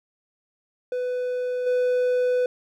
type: tone with level steps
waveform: triangle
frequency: 498.4 Hz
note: B4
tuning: 16 cents sharp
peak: -22 / -17 dBFS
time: 0.92-2.46 s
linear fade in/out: 2 ms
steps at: 1.66 s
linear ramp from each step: 10 ms
effects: none

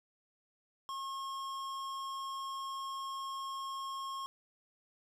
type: tone with hard clipping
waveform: sine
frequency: 1081 Hz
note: C#6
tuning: 44 cents flat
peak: -40 dBFS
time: 0.89-4.26 s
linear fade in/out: 0 ms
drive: 14 dB
effects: none

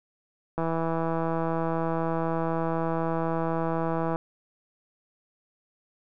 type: click train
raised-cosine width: 1 ms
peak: -15 dBFS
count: 588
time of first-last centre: 0.58-4.159 s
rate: 164 Hz
effects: none

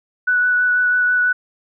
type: tone with vibrato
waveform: sine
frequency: 1480 Hz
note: F#6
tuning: in tune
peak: -13 dBFS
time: 0.27-1.33 s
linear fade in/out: 10 ms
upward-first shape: sine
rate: 6.1 Hz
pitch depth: 12 cents each way
effects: none

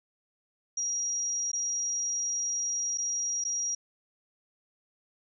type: tone with dropouts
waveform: sine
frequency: 5710 Hz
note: F8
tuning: 37 cents sharp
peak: -28 dBFS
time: 0.77-3.75 s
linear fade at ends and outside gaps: 5 ms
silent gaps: 1.517-1.531 / 2.976-2.982 / 3.441-3.449 s
effects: none

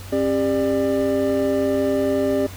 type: tone cluster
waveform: triangle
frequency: 268.5 / 399.1 / 593 Hz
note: C4 / G4 / D5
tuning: +45 / +31 / +17 cents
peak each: -20 dBFS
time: 0.12-2.47 s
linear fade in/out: 10 ms
effects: added 94 Hz sine -35 dBFS peak until 2.56 s + pink hiss -40 dBFS RMS until 2.56 s

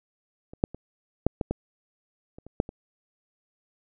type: clicks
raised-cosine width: 2 ms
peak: -29 / -7 / -25 / -6 / -13 / -13 / -30 / -30 / -8 / -24 dBFS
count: 10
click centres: 0.535 / 0.639 / 0.746 / 1.266 / 1.412 / 1.51 / 2.385 / 2.466 / 2.601 / 2.691 s
effects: none

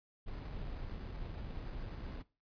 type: noise with sample-and-hold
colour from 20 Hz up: brown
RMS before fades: -43 dBFS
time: 0.26-2.23 s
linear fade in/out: 20 ms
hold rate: 3150 Hz
effects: noise-tail reverb RT60 0.3 s tail -19 dB re dry + resampled to 11025 Hz

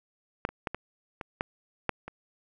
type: clicks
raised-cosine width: 0.5 ms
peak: -10 / -25 / -15 / -18 / -21 / -13 / -10 / -24 dBFS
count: 8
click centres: 0.451 / 0.49 / 0.672 / 0.746 / 1.212 / 1.409 / 1.893 / 2.08 s
effects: none

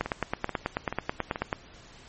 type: two click trains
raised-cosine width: 0.5 ms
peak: -11 / -16 dBFS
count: 15 / 4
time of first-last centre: 0.01-1.528 / 0.06-1.359 s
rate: 9.22 / 2.31 Hz
effects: pink hiss -51 dBFS RMS until 2.08 s + MP3 32 kbps

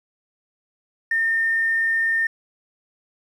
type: tone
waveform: triangle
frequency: 1816 Hz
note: A#6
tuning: 46 cents flat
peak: -14 dBFS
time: 1.11-2.27 s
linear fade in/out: 5 ms
effects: tanh soft clip ceiling -16 dBFS

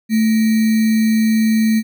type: tone with sample-and-hold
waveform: sine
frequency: 220.5 Hz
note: A3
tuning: 4 cents sharp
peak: -11 dBFS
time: 0.09-1.83 s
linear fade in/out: 50 ms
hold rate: 2100 Hz
effects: none

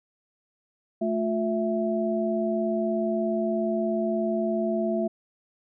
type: tone cluster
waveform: sine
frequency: 219.2 / 356 / 661 Hz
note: A3 / F4 / E5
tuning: -6 / +33 / +5 cents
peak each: -27 / -29 / -27 dBFS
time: 1.01-5.08 s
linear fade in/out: 10 ms
effects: none

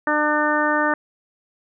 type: harmonic tone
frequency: 300 Hz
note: D4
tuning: 37 cents sharp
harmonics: 1 / 2 / 3 / 4 / 5 / 6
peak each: -24 / -24 / -24 / -24 / -24 / -24 dBFS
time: 0.07-0.94 s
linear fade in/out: 2 ms
effects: none

